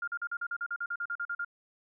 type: tone bursts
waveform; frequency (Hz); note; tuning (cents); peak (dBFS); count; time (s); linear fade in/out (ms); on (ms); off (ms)
sine; 1406; F6; +11; -31; 15; 0.02-1.448; 5; 56; 42
effects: none